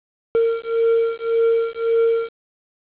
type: beating tone pair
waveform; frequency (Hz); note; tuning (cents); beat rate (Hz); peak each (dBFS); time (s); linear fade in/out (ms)
triangle; 457.5 / 459.3; A#4 / A#4; -32 / -26; 1.8; -17 / -17; 0.35-2.29; 0
effects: resampled to 8000 Hz + 7-bit